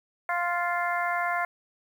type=harmonic tone; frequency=349.2 Hz; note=F4; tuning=in tune; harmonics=2 / 3 / 4 / 5 / 6; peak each=-29 / -31 / -32 / -33 / -34 dBFS; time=0.29-1.45 s; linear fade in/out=2 ms; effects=9-bit